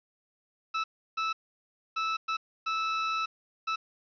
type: tone bursts at uneven times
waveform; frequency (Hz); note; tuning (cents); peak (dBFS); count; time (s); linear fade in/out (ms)
sawtooth; 1311; E6; -10; -24; 6; 0.74-0.84 / 1.17-1.33 / 1.96-2.17 / 2.28-2.37 / 2.66-3.26 / 3.67-3.76; 10
effects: resampled to 11025 Hz + 9-bit